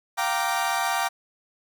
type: chord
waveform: 30% pulse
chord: G minor seventh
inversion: third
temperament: equal with one note detuned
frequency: 698.5 / 775 / 932.3 / 1174.7 Hz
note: F5 / G5 / Bb5 / D6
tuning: 0 / -20 / 0 / 0 cents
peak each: -27 / -25 / -26 / -27 dBFS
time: 0.17-1.09 s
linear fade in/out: 20 ms
effects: none